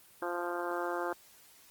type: harmonic tone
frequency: 174.61 Hz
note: F3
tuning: in tune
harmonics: 2 / 3 / 4 / 5 / 6 / 7 / 8 / 9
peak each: -37 / -39 / -40 / -41 / -42 / -42 / -43 / -44 dBFS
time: 0.22-1.13 s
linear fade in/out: 2 ms
effects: white hiss -59 dBFS RMS until 1.7 s + Opus 24 kbps